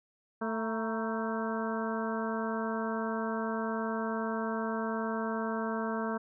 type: harmonic tone with a mistuned harmonic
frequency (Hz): 222.6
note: A3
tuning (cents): +20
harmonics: 1 / 2 / 3 / 4 / 5 / 6 / 7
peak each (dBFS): -34 / -37 / -39 / -40 / -41 / -42 / -42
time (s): 0.41-6.18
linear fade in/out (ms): 10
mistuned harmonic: 4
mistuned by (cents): +79
effects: none